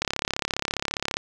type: click train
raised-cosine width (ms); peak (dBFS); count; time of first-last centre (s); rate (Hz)
0.2; -7; 41; 0.02-1.169; 34.8
effects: none